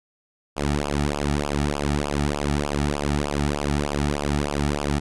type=tone with flanger; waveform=sawtooth; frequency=72.5 Hz; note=D2; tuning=22 cents flat; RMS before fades=-24 dBFS; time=0.56-5 s; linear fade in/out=20 ms; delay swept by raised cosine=0.49 to 1.99 ms; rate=3.3 Hz; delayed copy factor=-1; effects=resampled to 24000 Hz